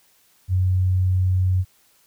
sine tone, 92.5 Hz, F#2, in tune, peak -16 dBFS, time 0.48-1.65 s, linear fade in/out 50 ms, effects white hiss -59 dBFS RMS until 2.06 s

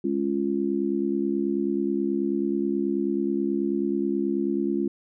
harmonic tone, 69.3 Hz, C#2, in tune, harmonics 3 / 4 / 5, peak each -28 / -27 / -26 dBFS, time 0.04-4.88 s, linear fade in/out 5 ms, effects none

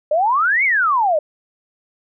sine exponential two-way sweep, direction up then down, 580 to 2285 to 580 Hz, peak -13 dBFS, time 0.11-1.19 s, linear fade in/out 5 ms, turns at 0.64 s, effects none

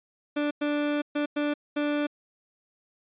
30% pulse tone bursts at uneven times, 293.7 Hz, D4, in tune, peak -22 dBFS, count 5, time 0.36-0.51 / 0.61-1.02 / 1.15-1.26 / 1.36-1.54 / 1.76-2.07 s, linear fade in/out 10 ms, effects resampled to 8000 Hz

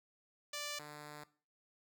5% pulse tone pair in turn, 587.3 / 148.83 Hz, D5 / D3, 0 / +23 cents, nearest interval 2 octaves, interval 2377 cents, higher first, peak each -29 / -37 dBFS, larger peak first, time 0.53-0.79 / 0.79-1.24 s, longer second, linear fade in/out 5 ms, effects noise-tail reverb RT60 0.4 s tail -18 dB re dry

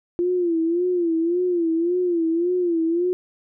sine tone with vibrato, 343.6 Hz, F4, 28 cents flat, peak -18 dBFS, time 0.19-3.13 s, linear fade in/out 0 ms, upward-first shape sine, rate 1.8 Hz, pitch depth 97 cents each way, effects none

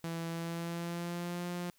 sawtooth tone with pitch glide, 166.3 to 175.99 Hz, E3 to F3, +16 to +14 cents, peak -32 dBFS, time 0.04-1.7 s, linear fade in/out 0 ms, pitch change +98 cents, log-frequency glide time 0.3-1.48 s, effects white hiss -69 dBFS RMS until 1.78 s

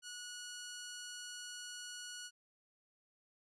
10% pulse tone, 1460 Hz, F#6, 24 cents flat, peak -37 dBFS, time 0.02-2.31 s, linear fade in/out 50 ms, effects resampled to 22050 Hz

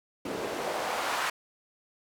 white noise with band-pass filter sweep, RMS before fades -32 dBFS, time 0.25-1.3 s, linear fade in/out 5 ms, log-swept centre 320 to 1200 Hz, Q 1.4, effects none

